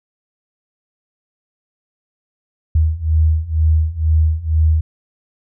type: beating tone pair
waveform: sine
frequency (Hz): 77.78 / 79.88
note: D#2 / D#2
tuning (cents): 0 / +46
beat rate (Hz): 2.1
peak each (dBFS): -16 / -14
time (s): 2.75-4.81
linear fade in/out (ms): 5
effects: none